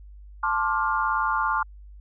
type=chord; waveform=sine; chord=D minor seventh; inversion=second; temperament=just; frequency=881 / 1057.2 / 1174.7 / 1409.6 Hz; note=A5 / C6 / D6 / F6; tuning=+2 / +18 / 0 / +16 cents; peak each=-27 dBFS; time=0.43-1.63 s; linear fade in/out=5 ms; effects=added 50 Hz sine -42 dBFS peak until 2 s